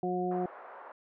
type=harmonic tone; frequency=180.8 Hz; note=F#3; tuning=40 cents flat; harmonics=1 / 2 / 3 / 4; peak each=-35 / -32 / -43 / -34 dBFS; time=0.03-0.46 s; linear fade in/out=2 ms
type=band-pass noise; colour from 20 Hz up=pink; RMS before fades=-48 dBFS; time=0.31-0.92 s; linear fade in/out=2 ms; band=540 to 1400 Hz; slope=24 dB/octave
effects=none